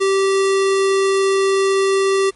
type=tone; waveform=square; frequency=389 Hz; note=G4; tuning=13 cents flat; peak=-14 dBFS; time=0-2.31 s; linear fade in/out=20 ms; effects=pink hiss -52 dBFS RMS until 2.35 s + MP3 48 kbps